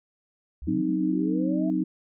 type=linear sweep; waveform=sine; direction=up; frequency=55 to 668 Hz; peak=-34 dBFS; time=0.62-1.7 s; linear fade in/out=0 ms
type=chord; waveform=sine; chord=C diminished; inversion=second; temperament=equal; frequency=185 / 261.6 / 311.1 Hz; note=Gb3 / C4 / Eb4; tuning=0 / 0 / 0 cents; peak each=-28 / -28 / -25 dBFS; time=0.67-1.84 s; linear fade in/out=10 ms
effects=none